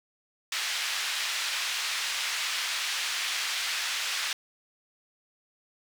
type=band-pass noise; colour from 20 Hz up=white; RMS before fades=-31 dBFS; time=0.52-4.33 s; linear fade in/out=2 ms; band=1500 to 4200 Hz; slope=12 dB/octave; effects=none